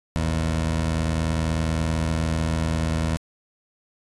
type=tone pair together; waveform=20% pulse; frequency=56.85 / 80.4 Hz; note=A#1 / E2; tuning=-43 / -43 cents; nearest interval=tritone; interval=600 cents; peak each=-27 / -17 dBFS; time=0.16-3.17 s; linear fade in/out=0 ms; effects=resampled to 24000 Hz